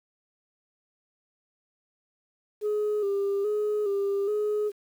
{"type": "tone with vibrato", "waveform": "sine", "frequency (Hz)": 409.3, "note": "G#4", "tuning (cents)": -25, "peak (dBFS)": -22, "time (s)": [2.61, 4.72], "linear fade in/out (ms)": 50, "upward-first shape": "square", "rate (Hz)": 1.2, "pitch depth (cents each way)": 47, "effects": ["tanh soft clip ceiling -22 dBFS", "9-bit"]}